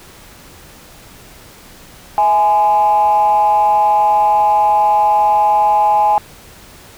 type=tone with frequency modulation; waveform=sine; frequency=836 Hz; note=G#5; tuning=11 cents sharp; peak=-8 dBFS; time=2.18-6.18 s; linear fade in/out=0 ms; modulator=187 Hz; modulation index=0.5; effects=tanh soft clip ceiling -4 dBFS + pink hiss -40 dBFS RMS until 6.97 s